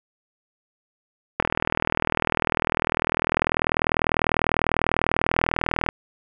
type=click train; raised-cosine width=0.5 ms; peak=-4 dBFS; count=181; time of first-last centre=1.4-5.889 s; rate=40.1 Hz; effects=none